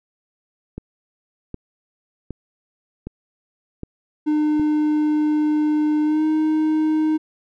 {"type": "click train", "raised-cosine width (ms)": 3, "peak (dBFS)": -17, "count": 6, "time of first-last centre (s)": [0.78, 4.597], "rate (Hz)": 1.31}
{"type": "tone with pitch glide", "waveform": "triangle", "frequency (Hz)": [302.8, 311], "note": ["D#4", "D#4"], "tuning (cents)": [-47, -1], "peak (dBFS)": -14, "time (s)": [4.26, 7.18], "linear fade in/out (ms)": 20, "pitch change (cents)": 46, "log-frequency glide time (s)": [6.04, 6.24]}
{"effects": []}